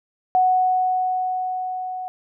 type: tone with level ramp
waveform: sine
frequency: 740 Hz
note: F#5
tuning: in tune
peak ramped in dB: -13 to -27 dBFS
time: 0.35-2.08 s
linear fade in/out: 0 ms
effects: none

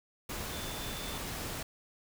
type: tone in noise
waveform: sine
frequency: 3520 Hz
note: A7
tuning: in tune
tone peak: -46 dBFS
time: 0.52-1.18 s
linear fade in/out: 5 ms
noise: pink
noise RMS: -39 dBFS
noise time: 0.29-1.63 s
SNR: -10 dB
effects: none

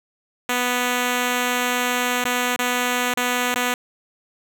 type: tone with dropouts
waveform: 5% pulse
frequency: 246.9 Hz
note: B3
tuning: in tune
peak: -8 dBFS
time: 0.49-3.74 s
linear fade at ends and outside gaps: 2 ms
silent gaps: 2.241-2.252 / 2.563-2.591 / 3.139-3.172 / 3.544-3.558 s
effects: none

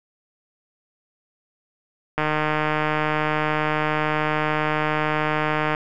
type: click train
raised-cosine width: 0.5 ms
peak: -7 dBFS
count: 547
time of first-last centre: 2.18-5.749 s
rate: 153 Hz
effects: none

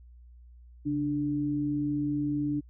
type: tone pair together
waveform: sine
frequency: 138.53 / 294 Hz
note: C#3 / D4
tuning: -1 / +2 cents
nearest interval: octave + minor second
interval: 1303 cents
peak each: -34 / -27 dBFS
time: 0.85-2.61 s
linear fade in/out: 20 ms
effects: added 60 Hz sine -49 dBFS peak until 2.69 s

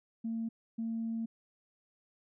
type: tone bursts at uneven times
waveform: sine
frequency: 226.9 Hz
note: A#3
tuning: 47 cents flat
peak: -32 dBFS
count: 2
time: 0.24-0.49 / 0.78-1.26 s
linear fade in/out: 10 ms
effects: tanh soft clip ceiling -28 dBFS

